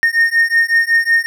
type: beating tone pair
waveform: triangle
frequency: 1837 / 1842.4 Hz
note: A#6 / A#6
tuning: -26 / -21 cents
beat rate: 5.4 Hz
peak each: -12 dBFS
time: 0.03-1.26 s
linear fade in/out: 0 ms
effects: none